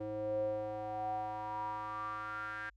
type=tone with band-pass filter sweep; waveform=square; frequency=106.6 Hz; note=G#2; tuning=46 cents sharp; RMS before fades=-39 dBFS; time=0-2.7 s; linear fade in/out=10 ms; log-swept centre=440 to 1600 Hz; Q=8; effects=added 50 Hz sine -63 dBFS peak until 2.76 s